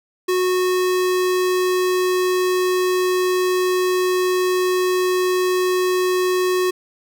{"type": "tone", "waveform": "square", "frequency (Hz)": 366.5, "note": "F#4", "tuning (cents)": -16, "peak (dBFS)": -17, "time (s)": [0.28, 6.71], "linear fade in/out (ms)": 10, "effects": []}